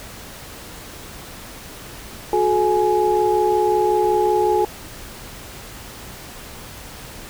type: tone cluster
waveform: sine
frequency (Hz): 364.6 / 430 / 837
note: F#4 / A4 / G#5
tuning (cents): -25 / -40 / +13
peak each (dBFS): -19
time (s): 2.33-4.65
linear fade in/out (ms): 2
effects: pink hiss -37 dBFS RMS until 7.29 s